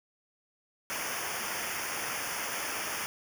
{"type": "noise with comb filter", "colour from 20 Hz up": "pink", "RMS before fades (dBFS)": -35, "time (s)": [0.9, 3.06], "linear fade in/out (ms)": 0, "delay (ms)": 0.25, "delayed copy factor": -1, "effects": []}